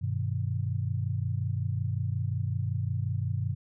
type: chord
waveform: sine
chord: G augmented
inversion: none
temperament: equal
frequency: 98 / 123.47 / 155.56 Hz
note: G2 / B2 / D#3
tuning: 0 / 0 / 0 cents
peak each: -30 / -31 / -36 dBFS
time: 0.01-3.55 s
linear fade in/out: 20 ms
effects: none